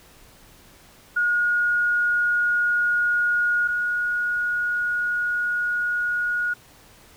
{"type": "tone pair in turn", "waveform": "sine", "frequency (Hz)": [1439, 1445.8], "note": ["F#6", "F#6"], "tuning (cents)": [-49, -40], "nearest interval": "unison", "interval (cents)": 9, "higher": "second", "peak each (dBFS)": [-18, -21], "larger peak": "first", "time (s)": [[1.16, 3.68], [3.68, 6.54]], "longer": "second", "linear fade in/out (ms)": 10, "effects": ["pink hiss -51 dBFS RMS until 7.16 s"]}